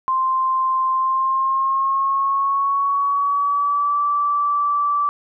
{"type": "tone with pitch glide", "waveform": "sine", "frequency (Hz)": [1046.5, 1161.2], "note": ["C6", "D6"], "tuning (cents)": [0, -20], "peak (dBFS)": -16, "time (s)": [0.08, 5.09], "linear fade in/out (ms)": 0, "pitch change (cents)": 180, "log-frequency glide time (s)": [0.93, 4], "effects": []}